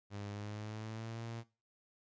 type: tone with pitch glide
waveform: sawtooth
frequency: 102 to 115.15 Hz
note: G#2 to A#2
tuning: -31 to -21 cents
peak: -38 dBFS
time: 0.1-1.44 s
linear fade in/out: 50 ms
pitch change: +210 cents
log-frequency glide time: 0.3-1.22 s
effects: noise-tail reverb RT60 0.3 s tail -18 dB re dry + resampled to 16000 Hz